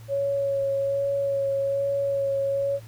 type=tone with vibrato; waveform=sine; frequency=554.4 Hz; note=C#5; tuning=in tune; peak=-22 dBFS; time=0.08-2.8 s; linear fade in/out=50 ms; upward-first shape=sine; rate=1.2 Hz; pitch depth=14 cents each way; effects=added 113 Hz sine -41 dBFS peak until 2.87 s + pink hiss -53 dBFS RMS until 2.87 s